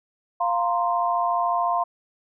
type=chord; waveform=sine; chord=F suspended fourth; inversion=none; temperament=equal; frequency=698.5 / 932.3 / 1046.5 Hz; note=F5 / Bb5 / C6; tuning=0 / 0 / 0 cents; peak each=-23 / -27 / -24 dBFS; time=0.4-1.84 s; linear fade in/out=10 ms; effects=none